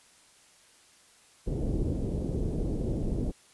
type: low-pass noise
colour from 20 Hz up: pink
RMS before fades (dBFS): -30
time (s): 1.46-3.32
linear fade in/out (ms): 20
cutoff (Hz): 460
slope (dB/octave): 24
effects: white hiss -59 dBFS RMS until 3.53 s + resampled to 24000 Hz